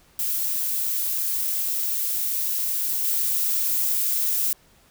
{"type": "noise with level steps", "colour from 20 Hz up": "violet", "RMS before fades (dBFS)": [-25, -23], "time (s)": [0.19, 4.53], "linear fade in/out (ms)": 2, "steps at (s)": 3.04, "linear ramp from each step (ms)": 2, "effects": ["pink hiss -57 dBFS RMS until 4.9 s"]}